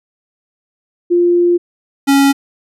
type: tone pair in turn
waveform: sine / square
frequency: 349.2 / 277.2 Hz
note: F4 / C#4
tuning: 0 / 0 cents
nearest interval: major third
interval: 400 cents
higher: first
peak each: -8 dBFS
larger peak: neither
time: 1.1-1.58 / 2.07-2.33 s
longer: first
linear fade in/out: 20 ms
effects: resampled to 32000 Hz